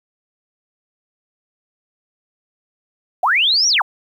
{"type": "linear two-way sweep", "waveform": "sine", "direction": "up then down", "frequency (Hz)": [632, 5890, 632], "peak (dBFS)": -12, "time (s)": [3.23, 3.82], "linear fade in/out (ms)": 5, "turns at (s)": 3.68, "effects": ["8-bit"]}